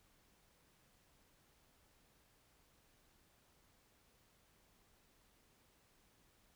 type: silence
effects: pink hiss -72 dBFS RMS until 6.55 s